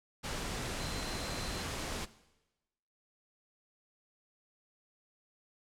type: tone in noise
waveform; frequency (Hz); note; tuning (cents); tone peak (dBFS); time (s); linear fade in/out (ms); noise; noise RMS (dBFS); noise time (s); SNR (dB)
sine; 4105; C8; -34; -47; 0.78-1.64; 20; pink; -38; 0.23-2.06; -12
effects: noise-tail reverb RT60 1.0 s tail -17 dB re dry + low-pass 9000 Hz 12 dB/octave